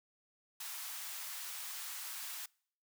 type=high-pass noise; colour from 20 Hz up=white; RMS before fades=-44 dBFS; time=0.6-2.46 s; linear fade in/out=5 ms; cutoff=840 Hz; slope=24 dB/octave; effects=noise-tail reverb RT60 0.6 s tail -26 dB re dry